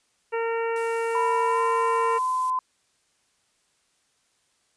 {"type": "harmonic tone", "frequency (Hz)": 458.5, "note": "A#4", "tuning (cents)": -29, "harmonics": [1, 2, 3, 4, 5, 6], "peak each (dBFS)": [-25, -31, -35, -37, -39, -41], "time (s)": [0.32, 2.19], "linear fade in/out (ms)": 20}
{"type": "noise", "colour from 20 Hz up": "violet", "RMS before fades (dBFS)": -39, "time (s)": [0.76, 2.5], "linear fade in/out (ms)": 0}
{"type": "tone with pitch glide", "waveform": "sine", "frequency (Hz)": [987.8, 1022], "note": ["B5", "C6"], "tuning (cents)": [0, -41], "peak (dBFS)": -22, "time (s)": [1.15, 2.59], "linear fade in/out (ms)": 2, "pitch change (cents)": 59, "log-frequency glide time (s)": [1.46, 1.6]}
{"effects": ["white hiss -68 dBFS RMS until 4.76 s", "resampled to 22050 Hz"]}